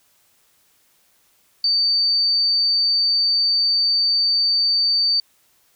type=tone; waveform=sine; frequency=4592 Hz; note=D8; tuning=40 cents flat; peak=-15 dBFS; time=1.64-5.2 s; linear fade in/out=2 ms; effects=white hiss -60 dBFS RMS until 5.75 s